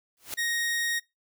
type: noise with exponential growth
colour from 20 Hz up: white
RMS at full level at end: -31 dBFS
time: 0.17-0.34 s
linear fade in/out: 1 ms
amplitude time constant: 35 ms
type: tone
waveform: sawtooth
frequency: 1870 Hz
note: A#6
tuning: 5 cents sharp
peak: -23 dBFS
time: 0.37-1 s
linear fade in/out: 20 ms
effects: noise-tail reverb RT60 0.2 s tail -21 dB re dry